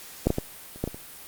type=clicks; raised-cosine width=2 ms; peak=-6 / -9 / -12 / -29 / -12 / -17 / -25 dBFS; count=7; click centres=0.27 / 0.304 / 0.384 / 0.76 / 0.84 / 0.876 / 0.945 s; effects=white hiss -44 dBFS RMS until 1.27 s + Opus 48 kbps